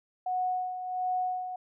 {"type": "tone with tremolo", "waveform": "sine", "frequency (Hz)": 735, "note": "F#5", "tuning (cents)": -12, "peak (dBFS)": -26, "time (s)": [0.26, 1.56], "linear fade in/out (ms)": 5, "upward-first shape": "sine", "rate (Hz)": 1.4, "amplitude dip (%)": 60, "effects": []}